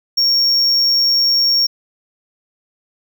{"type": "tone", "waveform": "triangle", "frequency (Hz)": 5530, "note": "F8", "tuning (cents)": -18, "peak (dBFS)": -10, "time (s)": [0.17, 1.67], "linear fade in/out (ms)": 10, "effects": []}